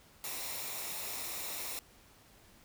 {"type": "noise with comb filter", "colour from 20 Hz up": "white", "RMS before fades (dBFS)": -40, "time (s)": [0.24, 1.79], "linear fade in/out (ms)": 0, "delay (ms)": 0.64, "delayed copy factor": -0.5, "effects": ["pink hiss -61 dBFS RMS until 2.64 s"]}